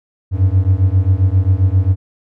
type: beating tone pair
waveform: triangle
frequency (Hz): 90.7 / 98.2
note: F#2 / G2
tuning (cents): -34 / +4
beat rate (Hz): 7.5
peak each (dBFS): -11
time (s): 0.31-1.96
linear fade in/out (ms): 50
effects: none